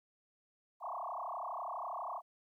sine tone with frequency modulation, 903 Hz, A5, 45 cents sharp, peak -38 dBFS, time 0.8-2.22 s, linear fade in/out 50 ms, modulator 32.2 Hz, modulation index 7.5, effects 13-bit

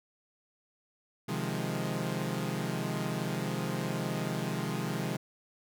sawtooth chord, F minor seventh, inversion second, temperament equal, 130.81 / 155.56 / 174.61 / 207.7 Hz, C3 / Eb3 / F3 / Ab3, 0 / 0 / 0 / 0 cents, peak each -33 dBFS, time 1.28-5.17 s, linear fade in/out 10 ms, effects none

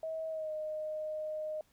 sine tone with pitch glide, 641 to 617.4 Hz, E5 to D#5, -49 to -14 cents, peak -35 dBFS, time 0.03-1.61 s, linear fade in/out 2 ms, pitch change -65 cents, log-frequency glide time 0.29-0.52 s, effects pink hiss -70 dBFS RMS until 1.72 s

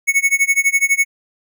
square tone with tremolo, 2210 Hz, C#7, 6 cents flat, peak -10 dBFS, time 0.07-1.05 s, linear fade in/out 20 ms, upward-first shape sine, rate 12 Hz, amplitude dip 95%, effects none

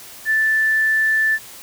sine tone, 1760 Hz, A6, in tune, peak -14 dBFS, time 0.25-1.39 s, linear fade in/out 50 ms, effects white hiss -39 dBFS RMS until 1.62 s

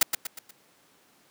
white noise with echo, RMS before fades -18 dBFS, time 0.01-0.03 s, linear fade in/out 5 ms, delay 120 ms, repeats 4, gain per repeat -7 dB, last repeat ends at 0.51 s, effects pink hiss -61 dBFS RMS until 1.3 s + high-pass 200 Hz 12 dB/octave

